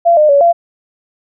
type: tone with pitch steps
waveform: sine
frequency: 683 / 607 / 565 / 684 Hz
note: F5 / D#5 / C#5 / F5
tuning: -39 / -43 / +33 / -36 cents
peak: -5 dBFS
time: 0.05-0.53 s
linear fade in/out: 20 ms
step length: 120 ms
effects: none